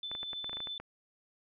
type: tone with tremolo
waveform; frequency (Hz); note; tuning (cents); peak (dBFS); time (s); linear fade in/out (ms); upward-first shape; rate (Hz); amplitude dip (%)
sine; 3520; A7; 0; -36; 0.03-0.78; 2; sine; 12; 30
type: clicks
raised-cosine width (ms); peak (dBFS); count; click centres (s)
0.5; -29; 11; 0.115 / 0.151 / 0.231 / 0.332 / 0.444 / 0.495 / 0.531 / 0.57 / 0.604 / 0.672 / 0.8
effects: none